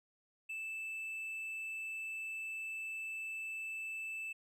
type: tone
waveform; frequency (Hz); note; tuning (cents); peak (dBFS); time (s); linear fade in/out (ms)
triangle; 2637; E7; 0; -38; 0.49-4.33; 10
effects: none